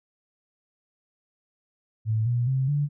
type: tone with pitch steps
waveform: sine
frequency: 110 / 120.65 / 132.33 / 145.15 Hz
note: A2 / B2 / C3 / D3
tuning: 0 / -40 / +20 / -20 cents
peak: -21 dBFS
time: 2.05-2.89 s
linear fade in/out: 50 ms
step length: 210 ms
effects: none